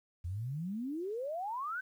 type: exponential sweep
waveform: sine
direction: up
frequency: 81.5 to 1568 Hz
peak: -35 dBFS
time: 0.24-1.81 s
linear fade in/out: 10 ms
effects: 11-bit